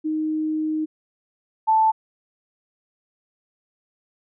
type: tone pair in turn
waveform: sine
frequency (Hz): 311.1 / 879.9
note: D#4 / A5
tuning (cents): 0 / 0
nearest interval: octave + tritone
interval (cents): 1800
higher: second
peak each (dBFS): -21 / -14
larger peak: second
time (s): 0.04-0.86 / 1.67-1.92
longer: first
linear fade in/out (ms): 20
effects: none